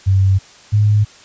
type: tone pair in turn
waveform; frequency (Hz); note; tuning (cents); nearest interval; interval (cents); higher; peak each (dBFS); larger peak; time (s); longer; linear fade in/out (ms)
sine; 96.2 / 104.82; G2 / G#2; -32 / +16; minor second; 148; second; -9; neither; 0.06-0.39 / 0.72-1.05; neither; 20
effects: white hiss -43 dBFS RMS until 1.24 s + resampled to 16000 Hz